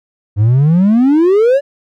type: exponential sweep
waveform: triangle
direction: up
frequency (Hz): 98.9 to 582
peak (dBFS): -4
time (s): 0.36-1.61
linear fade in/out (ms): 50
effects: tanh soft clip ceiling 0 dBFS